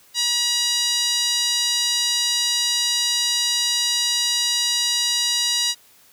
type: tone with band-pass filter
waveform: 5% pulse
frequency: 960 Hz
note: B5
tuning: 49 cents flat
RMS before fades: -21 dBFS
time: 0.14-5.75 s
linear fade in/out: 50 ms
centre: 4200 Hz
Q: 1.7
effects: white hiss -53 dBFS RMS until 6.12 s + high-pass 60 Hz 12 dB/octave